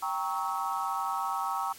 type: chord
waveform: sine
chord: G diminished seventh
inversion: none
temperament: equal with one note detuned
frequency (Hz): 784 / 932.3 / 1108.7 / 1295.9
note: G5 / Bb5 / Db6 / Fb6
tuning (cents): 0 / 0 / 0 / -30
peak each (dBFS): -34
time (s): 0.02-1.73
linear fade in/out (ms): 10
effects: white hiss -49 dBFS RMS until 1.78 s + MP3 64 kbps